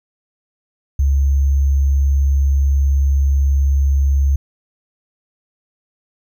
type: tone with sample-and-hold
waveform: sine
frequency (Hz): 69.3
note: C#2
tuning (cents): 0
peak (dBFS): -11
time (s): 0.99-4.36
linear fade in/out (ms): 5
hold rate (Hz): 6300
effects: none

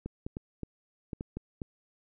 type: clicks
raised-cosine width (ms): 3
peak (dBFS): -23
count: 8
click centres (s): 0.06 / 0.265 / 0.369 / 0.633 / 1.132 / 1.209 / 1.37 / 1.618
effects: none

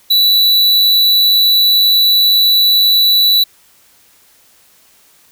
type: tone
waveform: square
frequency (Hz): 3951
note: B7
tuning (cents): 0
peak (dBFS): -8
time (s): 0.1-3.44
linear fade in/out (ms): 10
effects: white hiss -49 dBFS RMS until 5.31 s

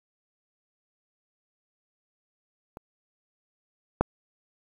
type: clicks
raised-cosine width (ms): 1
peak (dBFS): -26 / -6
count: 2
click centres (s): 2.771 / 4.01
effects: 8-bit

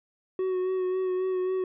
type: tone with vibrato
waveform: triangle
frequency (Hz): 371.3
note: F#4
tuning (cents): +6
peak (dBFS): -23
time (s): 0.39-1.64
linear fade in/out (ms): 2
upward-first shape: sine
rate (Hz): 3.7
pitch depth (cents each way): 23
effects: resampled to 8000 Hz

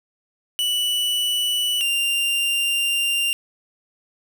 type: tone pair in turn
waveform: 45% pulse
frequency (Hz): 2960 / 2788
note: F#7 / F7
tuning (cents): 0 / -4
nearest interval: minor second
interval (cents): 104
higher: first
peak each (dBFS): -19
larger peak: neither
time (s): 0.59-1.81 / 1.81-3.33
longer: second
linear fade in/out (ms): 0
effects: none

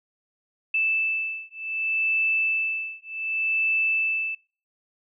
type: beating tone pair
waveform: sine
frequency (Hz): 2637 / 2637.66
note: E7 / E7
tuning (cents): 0 / 0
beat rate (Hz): 0.66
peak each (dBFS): -26 / -26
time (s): 0.74-4.35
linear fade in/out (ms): 5
effects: noise-tail reverb RT60 0.4 s tail -26 dB re dry

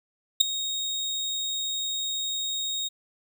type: tone with ADSR envelope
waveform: 30% pulse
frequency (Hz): 3738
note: A#7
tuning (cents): +4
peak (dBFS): -8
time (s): 0.4-2.89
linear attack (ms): 12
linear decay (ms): 3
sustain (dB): -17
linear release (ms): 19
effects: none

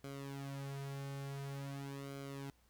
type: tone with flanger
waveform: sawtooth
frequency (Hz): 138.59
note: C#3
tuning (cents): 0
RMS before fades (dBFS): -45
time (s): 0.04-2.5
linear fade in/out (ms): 0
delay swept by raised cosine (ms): 1.1 to 4.2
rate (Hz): 0.47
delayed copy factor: -0.75
effects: added 60 Hz sine -70 dBFS peak until 2.69 s + pink hiss -73 dBFS RMS until 2.69 s

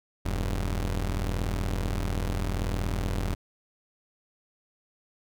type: tone pair together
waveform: sawtooth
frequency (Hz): 40.73 / 97.3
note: E1 / G2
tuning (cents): -20 / -12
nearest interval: octave + minor third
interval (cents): 1508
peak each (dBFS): -24 / -28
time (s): 0.25-3.35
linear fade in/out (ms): 10
effects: none

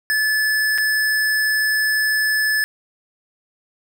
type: tone with dropouts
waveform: square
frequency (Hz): 1731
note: A6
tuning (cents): -29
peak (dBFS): -17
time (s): 0.1-2.64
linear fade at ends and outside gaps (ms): 0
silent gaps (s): 0.778-0.783
effects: none

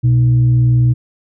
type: tone with frequency modulation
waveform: sine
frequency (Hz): 122.9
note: B2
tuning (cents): -8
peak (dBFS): -8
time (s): 0.03-0.94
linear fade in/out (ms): 20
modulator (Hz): 187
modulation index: 0.25
effects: none

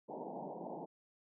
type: band-pass noise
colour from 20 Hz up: white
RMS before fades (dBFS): -45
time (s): 0.08-0.86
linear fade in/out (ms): 20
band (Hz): 150 to 910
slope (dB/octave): 96
effects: none

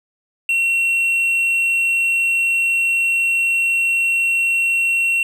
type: tone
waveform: triangle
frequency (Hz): 2726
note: F7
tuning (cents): -43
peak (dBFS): -13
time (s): 0.49-5.23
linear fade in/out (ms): 2
effects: none

